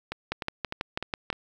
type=two click trains; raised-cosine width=0.3 ms; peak=-12 / -16 dBFS; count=7 / 5; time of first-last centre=0.32-1.302 / 0.12-1.328 s; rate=6.11 / 3.31 Hz; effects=8-bit